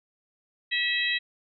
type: harmonic tone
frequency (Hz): 647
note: E5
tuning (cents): -32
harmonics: 3 / 4 / 5 / 6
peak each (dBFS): -27 / -30 / -32 / -30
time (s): 0.71-1.19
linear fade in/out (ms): 20
effects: none